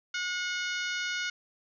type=harmonic tone with a mistuned harmonic; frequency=724 Hz; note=F#5; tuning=38 cents flat; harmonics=2 / 3 / 4 / 5 / 6 / 7 / 8 / 9; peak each=-33 / -37 / -39 / -41 / -43 / -44 / -45 / -46 dBFS; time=0.14-1.3 s; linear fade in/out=5 ms; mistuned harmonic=4; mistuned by=+19 cents; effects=none